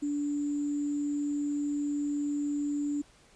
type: tone with sample-and-hold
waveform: sine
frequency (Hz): 290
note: D4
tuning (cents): -22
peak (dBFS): -28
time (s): 0.02-3.02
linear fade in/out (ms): 10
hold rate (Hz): 7350
effects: pink hiss -60 dBFS RMS until 3.35 s + resampled to 22050 Hz